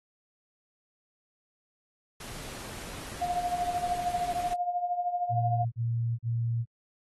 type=noise; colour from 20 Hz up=pink; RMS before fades=-42 dBFS; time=2.2-4.54 s; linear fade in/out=5 ms
type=tone with tremolo; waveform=sine; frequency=709 Hz; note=F5; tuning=26 cents sharp; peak=-24 dBFS; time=3.21-5.65 s; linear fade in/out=10 ms; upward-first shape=triangle; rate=13 Hz; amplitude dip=75%
type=tone bursts; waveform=sine; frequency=116.54 Hz; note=A#2; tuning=in tune; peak=-26 dBFS; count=3; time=5.29-6.656 s; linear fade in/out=50 ms; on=430 ms; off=38 ms
effects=AAC 32 kbps